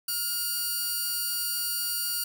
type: tone pair together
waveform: 5% pulse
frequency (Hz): 1424 / 4613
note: F6 / D8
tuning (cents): +33 / -32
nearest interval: octave + minor sixth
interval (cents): 2035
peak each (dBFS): -22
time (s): 0.08-2.24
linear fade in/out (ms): 5
effects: 8-bit